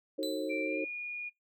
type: chord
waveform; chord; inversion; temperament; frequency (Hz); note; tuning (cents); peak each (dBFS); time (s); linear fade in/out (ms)
sine; D# diminished seventh; none; just; 311.1 / 373.4 / 448 / 537.6; D#4 / F#4 / A4 / C5; 0 / +16 / +31 / +47; -36 / -40 / -39 / -36; 0.18-0.85; 10
type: tone with exponential decay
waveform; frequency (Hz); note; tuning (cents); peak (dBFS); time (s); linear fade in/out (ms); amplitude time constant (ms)
40% pulse; 4000; B7; +21; -35; 0.23-0.83; 0; 130
type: tone with pitch glide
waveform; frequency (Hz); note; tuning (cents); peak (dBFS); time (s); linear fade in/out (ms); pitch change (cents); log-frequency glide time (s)
sine; 2349 to 2439; D7 to D#7; 0 to -35; -36; 0.49-1.3; 20; +65; 0.63-0.84
effects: noise-tail reverb RT60 0.2 s tail -23 dB re dry